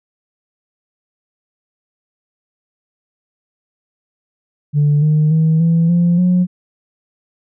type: tone with pitch steps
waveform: sine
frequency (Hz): 146.83 / 152.98 / 159.38 / 166.05 / 173 / 180.25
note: D3 / D#3 / D#3 / E3 / F3 / F#3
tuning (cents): 0 / -29 / +42 / +13 / -16 / -45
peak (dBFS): -8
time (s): 4.73-6.47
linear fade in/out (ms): 50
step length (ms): 290
effects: tanh soft clip ceiling -7 dBFS